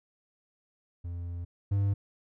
triangle tone pair in turn, 86.6 / 99.74 Hz, F2 / G2, -14 / +30 cents, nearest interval major second, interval 244 cents, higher second, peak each -32 / -22 dBFS, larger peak second, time 1.04-1.45 / 1.71-1.94 s, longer first, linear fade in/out 10 ms, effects none

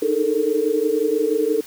sine tone cluster, 302.4 / 313.1 / 428.9 / 455 Hz, D#4 / D#4 / A4 / A#4, -49 / +11 / -44 / -42 cents, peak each -27 / -26 / -21 / -20 dBFS, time 0.02-1.61 s, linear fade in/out 5 ms, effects white hiss -42 dBFS RMS until 1.66 s

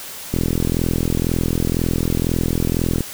click train, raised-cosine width 3 ms, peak -6 dBFS, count 113, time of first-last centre 0.34-3.007 s, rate 42 Hz, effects white hiss -33 dBFS RMS until 3.13 s

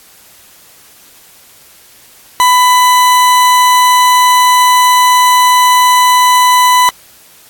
40% pulse tone, 997 Hz, B5, 16 cents sharp, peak -4 dBFS, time 2.4-6.89 s, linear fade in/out 0 ms, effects white hiss -41 dBFS RMS until 7.49 s + AAC 64 kbps

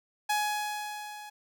sawtooth tone with level ramp, 839 Hz, G#5, 17 cents sharp, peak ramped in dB -21 to -39 dBFS, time 0.29-1.3 s, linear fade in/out 10 ms, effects none

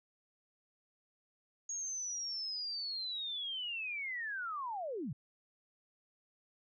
sine linear sweep, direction down, 6645 to 110 Hz, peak -37 dBFS, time 1.69-5.13 s, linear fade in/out 5 ms, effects none

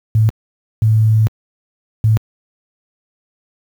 sine tone bursts at uneven times, 109.7 Hz, A2, 5 cents flat, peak -8 dBFS, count 3, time 0.15-0.29 / 0.82-1.27 / 2.04-2.17 s, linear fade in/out 0 ms, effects high-pass 60 Hz 12 dB/octave + 7-bit

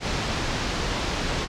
pink low-pass noise, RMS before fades -27 dBFS, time 0-1.48 s, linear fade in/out 50 ms, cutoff 6000 Hz, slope 24 dB/octave, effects none

